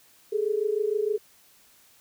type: tone pair together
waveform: sine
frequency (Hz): 409.6 / 436.1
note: G#4 / A4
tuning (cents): -24 / -15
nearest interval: minor second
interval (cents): 109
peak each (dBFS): -26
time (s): 0.32-1.18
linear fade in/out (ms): 10
effects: white hiss -58 dBFS RMS until 2 s